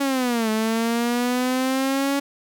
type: linear two-way sweep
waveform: sawtooth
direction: down then up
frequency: 281.2 to 216.6 to 281.2 Hz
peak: -16 dBFS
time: 0-2.2 s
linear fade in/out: 10 ms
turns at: 0.5 s
effects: none